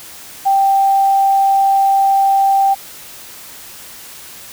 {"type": "tone", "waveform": "sine", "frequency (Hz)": 784, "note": "G5", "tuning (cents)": 0, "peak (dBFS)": -9, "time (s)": [0.45, 2.75], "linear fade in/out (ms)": 20, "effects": ["white hiss -35 dBFS RMS until 4.52 s"]}